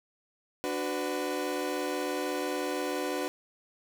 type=chord; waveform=30% pulse; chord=B minor; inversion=first; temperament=equal with one note detuned; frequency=293.7 / 370 / 501.4 Hz; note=D4 / F#4 / B4; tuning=0 / 0 / +26 cents; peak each=-32 dBFS; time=0.64-3.28 s; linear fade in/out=0 ms; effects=none